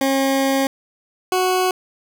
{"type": "tone pair in turn", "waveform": "20% pulse", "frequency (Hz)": [270.4, 369.2], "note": ["C#4", "F#4"], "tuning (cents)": [-43, -4], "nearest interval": "perfect fourth", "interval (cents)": 539, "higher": "second", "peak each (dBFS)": -11, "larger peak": "neither", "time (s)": [[0.01, 0.67], [1.32, 1.71]], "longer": "first", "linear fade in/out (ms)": 2, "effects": []}